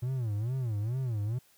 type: tone with vibrato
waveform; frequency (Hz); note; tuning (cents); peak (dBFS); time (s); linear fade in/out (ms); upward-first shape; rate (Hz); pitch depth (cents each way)
triangle; 116.6; A#2; +1; -27; 0.02-1.39; 10; sine; 2.3; 230
effects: white hiss -64 dBFS RMS until 1.57 s